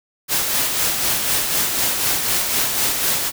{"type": "noise with tremolo", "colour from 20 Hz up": "white", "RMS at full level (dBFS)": -18, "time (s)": [0.28, 3.32], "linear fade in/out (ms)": 50, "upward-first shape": "sine", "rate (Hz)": 4, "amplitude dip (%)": 40, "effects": []}